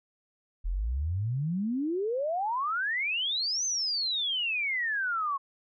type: exponential two-way sweep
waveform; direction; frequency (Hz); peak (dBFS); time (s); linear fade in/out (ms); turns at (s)
sine; up then down; 39 to 6300 to 1079; -27; 0.64-5.38; 20; 3.65
effects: none